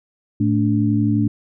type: tone cluster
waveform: sine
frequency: 110.7 / 218.5 / 290 Hz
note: A2 / A3 / D4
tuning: +11 / -12 / -22 cents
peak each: -19 dBFS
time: 0.4-1.28 s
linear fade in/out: 5 ms
effects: none